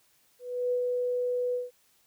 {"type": "tone with ADSR envelope", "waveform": "sine", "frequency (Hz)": 493.9, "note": "B4", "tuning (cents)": 0, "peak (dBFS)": -24, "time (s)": [0.39, 1.71], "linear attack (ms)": 330, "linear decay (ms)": 83, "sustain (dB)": -2, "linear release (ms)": 170, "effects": ["white hiss -66 dBFS RMS until 2.06 s"]}